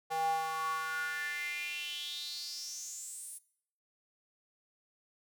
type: tone with high-pass filter sweep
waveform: square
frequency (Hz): 159.9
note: D#3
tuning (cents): +48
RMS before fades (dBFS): -38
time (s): 0.1-3.39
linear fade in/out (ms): 20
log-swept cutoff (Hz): 690 to 10000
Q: 6.7
effects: noise-tail reverb RT60 0.6 s tail -19 dB re dry